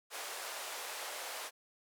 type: band-pass noise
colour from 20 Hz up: pink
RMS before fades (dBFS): -43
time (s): 0.1-1.51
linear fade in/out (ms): 50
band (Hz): 520 to 14000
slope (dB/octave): 24
effects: none